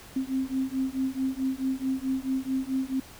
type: beating tone pair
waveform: sine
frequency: 261.6 / 266.2 Hz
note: C4 / C4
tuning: 0 / +30 cents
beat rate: 4.6 Hz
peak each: -29 dBFS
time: 0.16-3 s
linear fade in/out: 5 ms
effects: pink hiss -48 dBFS RMS until 3.19 s